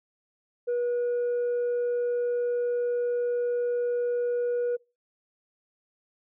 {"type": "tone", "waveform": "sine", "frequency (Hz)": 483.7, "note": "B4", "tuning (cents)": -36, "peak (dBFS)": -22, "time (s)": [0.67, 4.77], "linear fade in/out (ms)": 20, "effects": ["noise-tail reverb RT60 0.3 s tail -26 dB re dry", "tanh soft clip ceiling -23 dBFS"]}